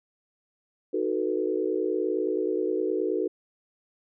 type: chord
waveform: sine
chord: B dominant seventh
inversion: first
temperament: equal with one note detuned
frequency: 311.1 / 370 / 440 / 489.3 Hz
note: D#4 / F#4 / A4 / B4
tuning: 0 / 0 / 0 / -16 cents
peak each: -31 / -28 / -29 / -32 dBFS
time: 0.93-3.28 s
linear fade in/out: 10 ms
effects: none